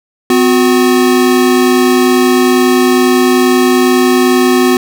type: tone pair together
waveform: square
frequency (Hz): 254.1 / 364.2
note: B3 / F#4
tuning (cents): +49 / -27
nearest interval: tritone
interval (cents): 624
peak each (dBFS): -10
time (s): 0.3-4.77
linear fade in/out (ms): 2
effects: none